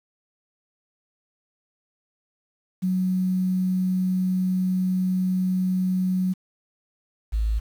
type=tone pair in turn; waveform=sine; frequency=185 / 54.45 Hz; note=F#3 / A1; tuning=0 / -17 cents; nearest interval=octave + major sixth; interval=2117 cents; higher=first; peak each=-20 dBFS; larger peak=neither; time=2.82-6.34 / 7.32-7.6 s; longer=first; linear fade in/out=20 ms; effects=8-bit